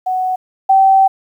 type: tone pair in turn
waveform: sine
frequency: 743 / 772.4 Hz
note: F#5 / G5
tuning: +7 / -26 cents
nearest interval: minor second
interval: 67 cents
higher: second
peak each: -14 / -6 dBFS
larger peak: second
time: 0.06-0.36 / 0.69-1.08 s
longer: second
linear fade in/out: 10 ms
effects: 8-bit